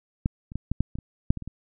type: clicks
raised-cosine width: 5 ms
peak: -10 / -27 / -16 / -13 / -9 / -21 / -24 / -6 / -20 / -25 / -23 dBFS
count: 11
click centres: 0.259 / 0.519 / 0.556 / 0.716 / 0.806 / 0.955 / 0.987 / 1.305 / 1.373 / 1.423 / 1.476 s
effects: none